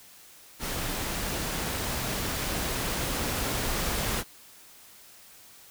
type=noise with level ramp; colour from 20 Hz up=pink; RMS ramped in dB=-32 to -29 dBFS; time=0.59-4.24 s; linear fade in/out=50 ms; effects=white hiss -52 dBFS RMS until 5.7 s